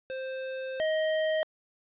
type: tone pair in turn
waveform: square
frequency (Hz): 524 / 628.2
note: C5 / D#5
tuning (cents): +2 / +16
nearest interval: minor third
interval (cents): 314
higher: second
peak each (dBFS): -34 / -26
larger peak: second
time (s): 0.1-0.8 / 0.8-1.43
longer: first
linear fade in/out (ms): 0
effects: resampled to 8000 Hz + 11-bit